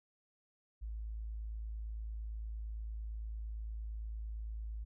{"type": "tone", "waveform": "sine", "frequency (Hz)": 54.4, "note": "A1", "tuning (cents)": -19, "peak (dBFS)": -39, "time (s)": [0.81, 4.85], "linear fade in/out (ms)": 20, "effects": []}